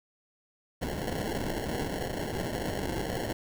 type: noise with sample-and-hold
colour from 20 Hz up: white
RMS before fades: -33 dBFS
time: 0.81-3.33 s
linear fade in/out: 10 ms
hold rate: 1225 Hz
effects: none